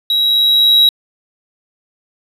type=tone with level ramp; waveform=triangle; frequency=3861 Hz; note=B7; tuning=40 cents flat; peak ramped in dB=-10 to -4 dBFS; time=0.1-0.89 s; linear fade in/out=2 ms; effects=resampled to 32000 Hz